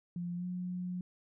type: tone with pitch glide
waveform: sine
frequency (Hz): 174.61 to 180.25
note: F3 to F#3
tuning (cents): 0 to -45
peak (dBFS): -35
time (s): 0.16-1.01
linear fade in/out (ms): 2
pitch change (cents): +55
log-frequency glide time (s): 0.36-0.45
effects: none